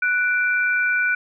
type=tone pair together; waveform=sine; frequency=1479.8 / 2349 Hz; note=F#6 / D7; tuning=0 / 0 cents; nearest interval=minor sixth; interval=800 cents; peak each=-18 / -24 dBFS; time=0.02-1.15 s; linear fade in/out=5 ms; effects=none